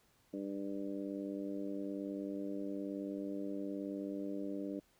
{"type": "harmonic tone", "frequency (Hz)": 98.9, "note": "G2", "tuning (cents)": 16, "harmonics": [2, 3, 4, 5, 6], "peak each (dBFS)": [-45, -40, -48, -48, -49], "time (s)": [0.33, 4.8], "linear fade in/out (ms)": 10, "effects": ["pink hiss -71 dBFS RMS until 4.99 s"]}